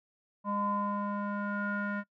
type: tone with low-pass filter sweep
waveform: square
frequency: 203.9 Hz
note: G#3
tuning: 32 cents flat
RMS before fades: -33 dBFS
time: 0.44-2.04 s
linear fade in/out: 50 ms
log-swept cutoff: 950 to 1600 Hz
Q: 8
effects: noise-tail reverb RT60 0.1 s tail -23 dB re dry